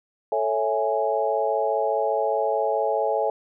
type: chord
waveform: sine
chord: A major seventh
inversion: none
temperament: equal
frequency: 440 / 554.4 / 659.3 / 830.6 Hz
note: A4 / C#5 / E5 / G#5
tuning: 0 / 0 / 0 / 0 cents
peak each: -26 dBFS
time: 0.32-3.3 s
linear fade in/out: 2 ms
effects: none